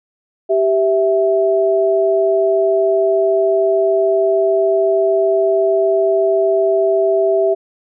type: tone pair together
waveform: sine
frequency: 390.4 / 657 Hz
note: G4 / E5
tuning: -7 / -6 cents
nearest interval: major sixth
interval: 901 cents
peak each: -14 dBFS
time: 0.49-7.55 s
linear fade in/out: 20 ms
effects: none